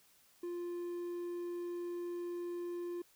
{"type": "tone", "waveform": "triangle", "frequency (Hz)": 349.2, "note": "F4", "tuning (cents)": 0, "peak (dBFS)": -36, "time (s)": [0.43, 3.02], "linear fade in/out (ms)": 5, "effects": ["white hiss -67 dBFS RMS until 3.15 s"]}